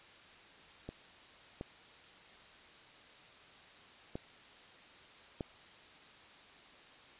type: clicks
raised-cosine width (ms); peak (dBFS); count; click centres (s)
2; -29 / -27 / -26 / -24; 4; 0.89 / 1.611 / 4.155 / 5.408
effects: white hiss -57 dBFS RMS until 7.19 s + resampled to 8000 Hz